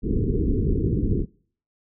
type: low-pass noise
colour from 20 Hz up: pink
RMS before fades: -22 dBFS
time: 0.02-1.26 s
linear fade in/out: 50 ms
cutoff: 450 Hz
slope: 96 dB/octave
effects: noise-tail reverb RT60 0.5 s tail -24 dB re dry